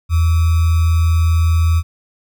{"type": "tone with sample-and-hold", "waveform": "sine", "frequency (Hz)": 82.41, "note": "E2", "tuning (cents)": 0, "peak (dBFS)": -10, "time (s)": [0.09, 1.83], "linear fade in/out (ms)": 50, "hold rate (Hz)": 1225, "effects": []}